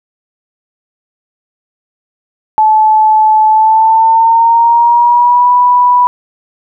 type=tone with pitch glide; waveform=sine; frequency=866 to 983.3 Hz; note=A5 to B5; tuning=-28 to -8 cents; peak=-4 dBFS; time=2.58-6.07 s; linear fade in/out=0 ms; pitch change=+220 cents; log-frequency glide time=3.48-5.51 s; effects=none